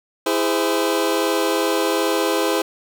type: chord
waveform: sawtooth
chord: E augmented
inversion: none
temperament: just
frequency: 329.6 / 412 / 515 Hz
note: E4 / G#4 / B#4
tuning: 0 / -14 / -28 cents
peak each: -18 dBFS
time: 0.26-2.62 s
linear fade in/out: 5 ms
effects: none